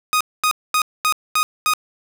sawtooth tone bursts, 1244.5 Hz, D#6, in tune, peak -11 dBFS, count 6, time 0.13-1.736 s, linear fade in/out 0 ms, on 76 ms, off 230 ms, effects none

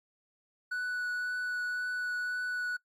triangle tone with vibrato, 1479 Hz, F#6, 1 cent flat, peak -29 dBFS, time 0.71-2.77 s, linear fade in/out 10 ms, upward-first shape triangle, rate 1.9 Hz, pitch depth 10 cents each way, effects noise-tail reverb RT60 0.1 s tail -20 dB re dry + MP3 64 kbps

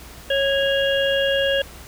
harmonic tone with a mistuned harmonic, 550 Hz, C#5, 14 cents flat, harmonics 1 / 3 / 5 / 6, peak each -19 / -24 / -26 / -27 dBFS, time 0.3-1.62 s, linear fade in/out 5 ms, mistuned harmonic 5, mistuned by +40 cents, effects added 62 Hz sine -42 dBFS peak until 1.87 s + pink hiss -42 dBFS RMS until 1.87 s

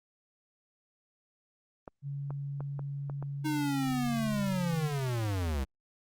clicks, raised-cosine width 1 ms, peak -28 dBFS, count 6, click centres 1.878 / 2.306 / 2.606 / 2.793 / 3.098 / 3.226 s
sine tone, 140.6 Hz, C#3, 25 cents sharp, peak -34 dBFS, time 2.02-5.03 s, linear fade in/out 50 ms
square linear sweep, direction down, 311.1 to 62.8 Hz, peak -30 dBFS, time 3.44-5.65 s, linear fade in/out 20 ms
effects Opus 32 kbps

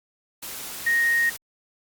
sine tone in noise, 1864.7 Hz, A#6, in tune, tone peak -18 dBFS, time 0.86-1.3 s, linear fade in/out 10 ms, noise white, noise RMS -35 dBFS, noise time 0.42-1.37 s, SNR +14 dB, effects Opus 48 kbps

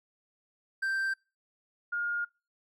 triangle / sine tone pair in turn, 1568 / 1420.5 Hz, G6 / F6, 0 / +29 cents, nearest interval major second, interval 171 cents, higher first, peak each -26 / -29 dBFS, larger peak first, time 0.82-1.14 / 1.92-2.25 s, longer second, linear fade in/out 10 ms, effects noise-tail reverb RT60 0.3 s tail -26 dB re dry

